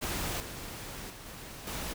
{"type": "noise with level steps", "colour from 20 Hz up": "pink", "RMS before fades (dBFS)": [-34, -42, -47, -45, -37], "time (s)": [0.01, 1.94], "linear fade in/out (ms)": 20, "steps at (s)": [0.4, 1.1, 1.26, 1.67], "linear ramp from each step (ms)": 2, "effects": []}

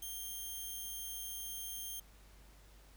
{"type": "tone", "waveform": "5% pulse", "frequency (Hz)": 3183, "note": "G7", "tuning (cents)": 26, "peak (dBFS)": -33, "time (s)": [0.02, 2], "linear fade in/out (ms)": 5, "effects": ["added 50 Hz sine -58 dBFS peak until 2.96 s", "pink hiss -64 dBFS RMS until 2.96 s"]}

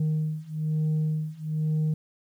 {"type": "beating tone pair", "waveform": "sine", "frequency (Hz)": [154.5, 155.6], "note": ["D#3", "D#3"], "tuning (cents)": [-12, 0], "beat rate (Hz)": 1.1, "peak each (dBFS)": [-26, -25], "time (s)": [0, 1.94], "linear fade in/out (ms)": 5, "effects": ["tanh soft clip ceiling -21 dBFS", "10-bit"]}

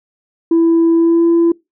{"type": "tone with pitch glide", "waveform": "sine", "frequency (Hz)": [331.9, 336.9], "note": ["E4", "E4"], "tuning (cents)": [12, 38], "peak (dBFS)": -6, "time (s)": [0.51, 1.52], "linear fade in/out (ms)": 5, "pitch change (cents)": 26, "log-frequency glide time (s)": [0.95, 1.26], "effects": ["noise-tail reverb RT60 0.2 s tail -24 dB re dry", "tanh soft clip ceiling -6 dBFS"]}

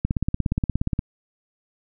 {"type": "click train", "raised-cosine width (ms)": 5, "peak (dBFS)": -9, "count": 17, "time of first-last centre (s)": [0.05, 0.991], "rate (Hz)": 17, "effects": []}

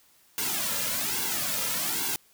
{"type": "noise with flanger", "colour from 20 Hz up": "white", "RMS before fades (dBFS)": -29, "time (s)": [0.38, 2.16], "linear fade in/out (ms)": 0, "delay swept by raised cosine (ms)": [1.6, 2.7], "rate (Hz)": 1.2, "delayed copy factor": -0.9, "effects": ["white hiss -61 dBFS RMS until 2.33 s"]}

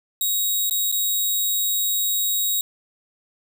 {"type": "tone with dropouts", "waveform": "5% pulse", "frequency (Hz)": 3800, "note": "A#7", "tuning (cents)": 33, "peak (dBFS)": -12, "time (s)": [0.21, 2.61], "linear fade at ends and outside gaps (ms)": 2, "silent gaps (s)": [[0.697, 0.709], [0.916, 0.924]], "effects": []}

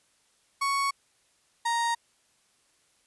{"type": "tone pair in turn", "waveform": "35% pulse", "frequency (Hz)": [1111, 933.9], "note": ["C#6", "A#5"], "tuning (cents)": [4, 3], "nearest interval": "minor third", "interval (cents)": 301, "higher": "first", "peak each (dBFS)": [-23, -23], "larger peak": "neither", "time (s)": [[0.61, 0.91], [1.65, 1.95]], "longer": "neither", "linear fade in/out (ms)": 10, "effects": ["white hiss -67 dBFS RMS until 3.06 s", "resampled to 24000 Hz"]}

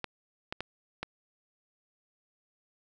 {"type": "clicks", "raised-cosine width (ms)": 0.3, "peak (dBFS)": -18, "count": 4, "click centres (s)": [0.043, 0.525, 0.606, 1.03], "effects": []}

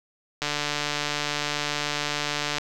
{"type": "click train", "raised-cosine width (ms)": 0.2, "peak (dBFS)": -9, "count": 319, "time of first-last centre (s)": [0.42, 2.583], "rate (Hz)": 147, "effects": []}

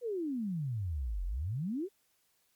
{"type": "exponential two-way sweep", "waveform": "sine", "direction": "down then up", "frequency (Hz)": [506, 41.99, 420.4], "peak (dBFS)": -32, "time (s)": [0.01, 1.89], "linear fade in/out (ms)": 50, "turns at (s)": 1.25, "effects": ["white hiss -73 dBFS RMS until 2.55 s", "MP3 96 kbps"]}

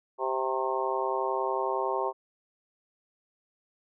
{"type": "harmonic tone with a mistuned harmonic", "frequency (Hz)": 130.81, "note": "C3", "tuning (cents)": 0, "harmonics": [3, 4, 5, 6, 7, 8], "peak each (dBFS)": [-32, -34, -35, -36, -32, -34], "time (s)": [0.18, 2.13], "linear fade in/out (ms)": 50, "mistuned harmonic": 8, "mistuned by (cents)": 43, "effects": []}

